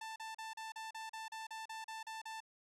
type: tone bursts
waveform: sawtooth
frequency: 886 Hz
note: A5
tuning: 12 cents sharp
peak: -40 dBFS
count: 13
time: 0.01-2.404 s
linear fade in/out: 5 ms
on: 150 ms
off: 37 ms
effects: low-pass 9000 Hz 12 dB/octave